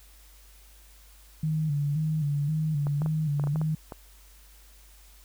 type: tone with vibrato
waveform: sine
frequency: 150 Hz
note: D3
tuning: 37 cents sharp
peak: -24 dBFS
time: 1.43-3.75 s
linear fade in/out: 5 ms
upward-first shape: square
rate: 1.9 Hz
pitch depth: 68 cents each way
type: clicks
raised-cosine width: 1 ms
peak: -23 dBFS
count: 9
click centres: 2.869 / 3.019 / 3.061 / 3.397 / 3.439 / 3.472 / 3.559 / 3.615 / 3.922 s
effects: added 50 Hz sine -52 dBFS peak until 5.24 s + white hiss -57 dBFS RMS until 5.24 s